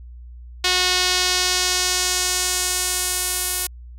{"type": "tone with band-pass filter sweep", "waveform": "sawtooth", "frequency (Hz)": 364.8, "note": "F#4", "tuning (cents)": -24, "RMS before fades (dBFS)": -21, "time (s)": [0.64, 3.67], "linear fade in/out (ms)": 5, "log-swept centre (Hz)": [4100, 11000], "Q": 1.3, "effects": ["added 60 Hz sine -36 dBFS peak until 3.98 s"]}